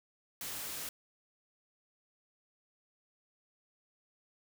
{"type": "noise", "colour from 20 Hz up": "white", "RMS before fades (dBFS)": -41, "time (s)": [0.41, 0.89], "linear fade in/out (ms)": 2, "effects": []}